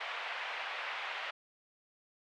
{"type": "band-pass noise", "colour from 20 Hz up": "white", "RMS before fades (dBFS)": -40, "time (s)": [0, 1.31], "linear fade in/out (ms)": 10, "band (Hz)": [610, 2800], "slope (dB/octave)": 24, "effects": []}